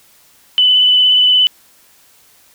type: tone with vibrato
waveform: sine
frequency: 3000 Hz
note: F#7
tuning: 23 cents sharp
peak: -7 dBFS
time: 0.58-1.47 s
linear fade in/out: 0 ms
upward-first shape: sine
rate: 17 Hz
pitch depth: 18 cents each way
effects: white hiss -49 dBFS RMS until 2.54 s